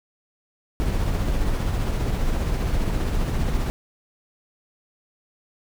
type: noise with tremolo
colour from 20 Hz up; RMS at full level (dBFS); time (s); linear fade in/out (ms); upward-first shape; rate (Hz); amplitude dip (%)
brown; -21; 0.8-3.7; 0; triangle; 15; 35
effects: none